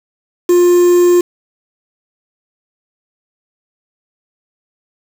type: tone with quantisation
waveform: triangle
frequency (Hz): 352.9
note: F4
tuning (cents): +18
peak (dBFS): -4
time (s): 0.49-1.21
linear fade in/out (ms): 5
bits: 4
effects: none